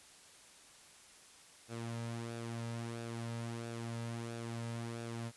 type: tone with flanger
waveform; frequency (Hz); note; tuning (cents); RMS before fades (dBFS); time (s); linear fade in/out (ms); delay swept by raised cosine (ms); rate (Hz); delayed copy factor
sawtooth; 116.3; A#2; -4; -42; 1.68-5.32; 50; 0.96 to 2.76; 1.5; -0.5
effects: white hiss -59 dBFS RMS until 5.36 s + resampled to 24000 Hz